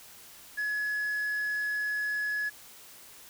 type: tone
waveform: sine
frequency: 1694 Hz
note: G#6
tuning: 34 cents sharp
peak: -26 dBFS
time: 0.57-2.5 s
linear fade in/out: 20 ms
effects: tanh soft clip ceiling -27 dBFS + white hiss -51 dBFS RMS until 3.29 s